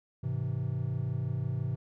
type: chord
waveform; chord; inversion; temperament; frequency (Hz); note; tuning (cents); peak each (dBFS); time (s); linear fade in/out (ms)
triangle; Ab augmented; none; just; 103.83 / 129.78 / 162.23; Ab2 / C3 / E3; 0 / -14 / -27; -33 / -30 / -36; 0.23-1.76; 10
effects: none